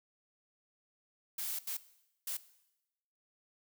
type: noise bursts at uneven times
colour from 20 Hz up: blue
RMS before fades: -38 dBFS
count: 3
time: 1.38-1.59 / 1.67-1.77 / 2.27-2.37 s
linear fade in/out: 5 ms
effects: noise-tail reverb RT60 0.9 s tail -17 dB re dry